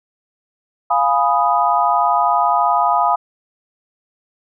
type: chord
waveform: sine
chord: F half-diminished seventh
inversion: none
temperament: equal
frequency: 698.5 / 830.6 / 987.8 / 1244.5 Hz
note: F5 / Ab5 / Cb6 / Eb6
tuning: 0 / 0 / 0 / 0 cents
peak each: -18 dBFS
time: 0.9-3.16 s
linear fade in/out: 10 ms
effects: none